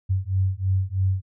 sine beating tone pair, 93.5 / 96.6 Hz, F#2 / G2, +19 / -25 cents, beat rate 3.1 Hz, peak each -23 dBFS, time 0.09-1.22 s, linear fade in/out 20 ms, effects none

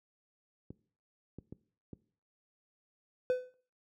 clicks, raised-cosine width 3 ms, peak -31 dBFS, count 4, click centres 0.705 / 1.386 / 1.525 / 1.932 s
triangle tone with exponential decay, 504 Hz, B4, 35 cents sharp, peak -22 dBFS, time 3.3-3.54 s, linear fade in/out 0 ms, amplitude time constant 52 ms
effects noise-tail reverb RT60 0.5 s tail -20 dB re dry + high-pass 80 Hz 12 dB/octave

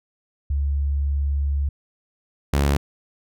sine / sawtooth tone pair in turn, 70.6 / 70.6 Hz, C#2 / C#2, +32 / +32 cents, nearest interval unison, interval 0 cents, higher neither, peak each -19 / -13 dBFS, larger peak second, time 0.5-1.69 / 2.53-2.77 s, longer first, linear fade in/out 5 ms, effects none

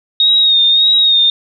sine tone with vibrato, 3729 Hz, A#7, in tune, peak -7 dBFS, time 0.2-1.3 s, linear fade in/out 2 ms, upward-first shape sine, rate 1.7 Hz, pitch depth 46 cents each way, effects none

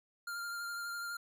square tone with vibrato, 1396.9 Hz, F6, in tune, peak -39 dBFS, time 0.27-1.17 s, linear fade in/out 5 ms, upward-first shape sine, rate 12 Hz, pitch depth 17 cents each way, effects none

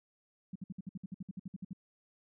sine tone bursts, 187.4 Hz, F#3, 22 cents sharp, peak -38 dBFS, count 15, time 0.53-1.732 s, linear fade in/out 5 ms, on 26 ms, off 58 ms, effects none

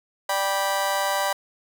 30% pulse chord, G major, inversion second, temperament just, 588 / 784 / 980 Hz, D5 / G5 / B5, +2 / 0 / -14 cents, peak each -24 dBFS, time 0.29-1.33 s, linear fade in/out 5 ms, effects none

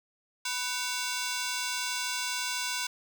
10% pulse ring-modulated tone, 1244.5 Hz, D#6, in tune, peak -19 dBFS, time 0.45-2.87 s, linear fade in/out 5 ms, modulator 256 Hz, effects none

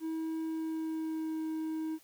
triangle tone with pitch glide, 321.3 to 316.7 Hz, E4 to D#4, -44 to +31 cents, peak -31 dBFS, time 0-1.99 s, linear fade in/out 50 ms, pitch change -25 cents, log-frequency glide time 0.42-1.43 s, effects white hiss -62 dBFS RMS until 2.03 s

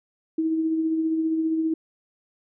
sine tone with tremolo, 320.8 Hz, E4, 47 cents flat, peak -19 dBFS, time 0.38-1.74 s, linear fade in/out 5 ms, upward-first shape triangle, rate 15 Hz, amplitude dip 40%, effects none

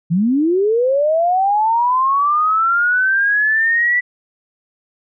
sine linear sweep, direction up, 156.2 to 1975.5 Hz, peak -12 dBFS, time 0.1-4.01 s, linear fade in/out 20 ms, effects none

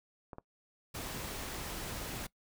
clicks, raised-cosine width 1 ms, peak -30 dBFS, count 2, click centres 0.332 / 0.384 s
pink noise, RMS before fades -41 dBFS, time 0.94-2.27 s, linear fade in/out 10 ms
effects noise-tail reverb RT60 0.1 s tail -21 dB re dry

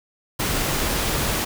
pink noise, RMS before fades -23 dBFS, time 0.39-1.45 s, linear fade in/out 10 ms, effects none

